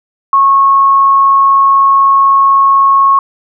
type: tone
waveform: sine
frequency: 1096 Hz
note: C#6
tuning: 20 cents flat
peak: -4 dBFS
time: 0.33-3.19 s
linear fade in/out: 2 ms
effects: none